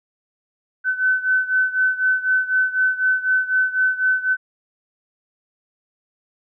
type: beating tone pair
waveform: sine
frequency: 1515 / 1519 Hz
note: F#6 / F#6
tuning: +40 / +45 cents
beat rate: 4 Hz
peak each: -18 / -21 dBFS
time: 0.84-4.37 s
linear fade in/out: 50 ms
effects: none